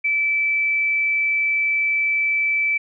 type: tone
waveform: sine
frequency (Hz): 2316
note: D7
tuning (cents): -25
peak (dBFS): -17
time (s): 0.04-2.78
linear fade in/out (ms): 10
effects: none